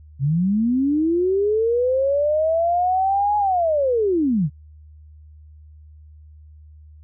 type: linear two-way sweep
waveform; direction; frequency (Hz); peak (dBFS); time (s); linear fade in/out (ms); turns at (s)
sine; up then down; 128.6 to 840 to 128.6; -16; 0.19-4.5; 50; 3.37
effects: added 76 Hz sine -42 dBFS peak until 7.03 s